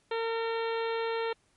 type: harmonic tone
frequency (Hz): 455.6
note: A#4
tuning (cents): -40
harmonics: 1 / 2 / 3 / 4 / 5 / 6 / 7 / 8 / 9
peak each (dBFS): -30 / -36 / -40 / -42 / -44 / -46 / -47 / -48 / -49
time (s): 0.11-1.33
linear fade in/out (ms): 5
effects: pink hiss -69 dBFS RMS until 1.56 s + MP3 48 kbps